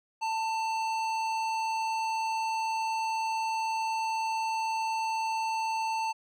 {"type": "tone with hard clipping", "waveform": "triangle", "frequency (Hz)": 891, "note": "A5", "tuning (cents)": 22, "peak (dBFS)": -30, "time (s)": [0.21, 6.13], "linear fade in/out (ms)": 20, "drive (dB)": 17, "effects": []}